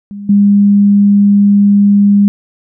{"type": "tone with level steps", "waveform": "sine", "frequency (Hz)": 202.4, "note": "G#3", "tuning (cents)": -44, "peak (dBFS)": [-22, -4], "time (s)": [0.11, 2.28], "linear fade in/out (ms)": 0, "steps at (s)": 0.29, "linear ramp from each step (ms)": 5, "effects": []}